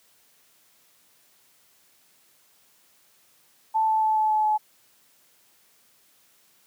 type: tone with pitch steps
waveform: sine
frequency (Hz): 880 / 874.9 / 869.9 / 864.9 / 859.9 / 854.9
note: A5 / A5 / A5 / A5 / A5 / G#5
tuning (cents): 0 / -10 / -20 / -30 / -40 / +50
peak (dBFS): -19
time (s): 3.74-4.58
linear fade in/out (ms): 20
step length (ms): 140
effects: white hiss -61 dBFS RMS until 6.66 s + high-pass 100 Hz 12 dB/octave